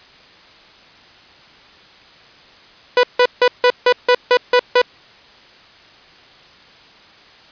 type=tone bursts; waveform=sawtooth; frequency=493.9 Hz; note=B4; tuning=in tune; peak=-5 dBFS; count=9; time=2.97-4.817 s; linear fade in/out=2 ms; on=63 ms; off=160 ms; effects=white hiss -45 dBFS RMS until 7.51 s + resampled to 11025 Hz